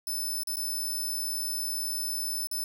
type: tone with dropouts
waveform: 5% pulse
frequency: 5274 Hz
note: E8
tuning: in tune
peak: -24 dBFS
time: 0.07-2.64 s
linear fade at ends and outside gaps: 2 ms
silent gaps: 0.434-0.472 / 0.558-0.568 / 2.471-2.513 s
effects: none